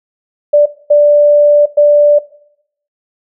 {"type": "tone bursts at uneven times", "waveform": "sine", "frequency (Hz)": 587.3, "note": "D5", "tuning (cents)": 0, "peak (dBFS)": -3, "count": 3, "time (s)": [[0.53, 0.66], [0.9, 1.66], [1.77, 2.19]], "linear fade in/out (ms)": 10, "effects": ["noise-tail reverb RT60 0.7 s tail -18 dB re dry"]}